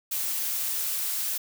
blue noise, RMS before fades -29 dBFS, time 0.11-1.38 s, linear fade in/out 10 ms, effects none

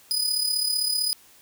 sawtooth tone with amplitude modulation, 4978 Hz, D#8, in tune, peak -17 dBFS, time 0.11-1.13 s, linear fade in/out 0 ms, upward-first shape sine, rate 35.6 Hz, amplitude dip 60%, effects white hiss -54 dBFS RMS until 1.41 s

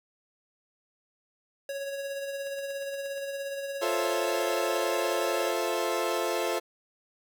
square tone with tremolo, 554.4 Hz, C#5, in tune, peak -32 dBFS, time 1.69-5.51 s, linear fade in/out 2 ms, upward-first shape sine, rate 17 Hz, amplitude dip 35%
click train, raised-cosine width 0.3 ms, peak -39 dBFS, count 7, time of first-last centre 2.47-3.178 s, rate 8.48 Hz
30% pulse chord, F major seventh, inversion none, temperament equal, 349.2 / 440 / 523.3 / 659.3 Hz, F4 / A4 / C5 / E5, 0 / 0 / 0 / 0 cents, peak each -30 dBFS, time 3.81-6.6 s, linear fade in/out 20 ms
effects none

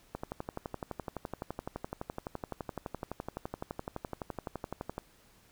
click train, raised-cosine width 1 ms, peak -22 dBFS, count 58, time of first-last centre 0.15-4.981 s, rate 11.8 Hz, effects pink hiss -63 dBFS RMS until 5.51 s

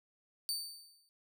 sawtooth tone with exponential decay, 4578 Hz, D8, 45 cents flat, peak -29 dBFS, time 0.49-1.09 s, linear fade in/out 0 ms, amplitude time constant 130 ms, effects none

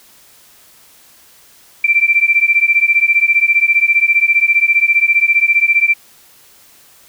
sine beating tone pair, 2341 / 2356 Hz, D7 / D7, -6 / +5 cents, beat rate 15 Hz, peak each -12 dBFS, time 1.84-5.94 s, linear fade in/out 5 ms, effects white hiss -46 dBFS RMS until 7.08 s

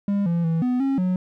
triangle tone with pitch steps, 201.2 / 170 / 163.9 / 249.4 / 271.6 / 183.3 Hz, G3 / F3 / E3 / B3 / C#4 / F#3, +45 / -46 / -10 / +17 / -35 / -16 cents, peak -17 dBFS, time 0.08-1.16 s, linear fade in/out 2 ms, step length 180 ms, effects none

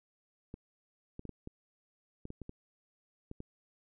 clicks, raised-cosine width 3 ms, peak -30 dBFS, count 11, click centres 0.541 / 1.194 / 1.253 / 1.293 / 1.474 / 2.254 / 2.304 / 2.417 / 2.494 / 3.314 / 3.404 s, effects none

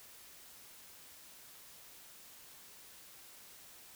silence, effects white hiss -56 dBFS RMS until 3.95 s

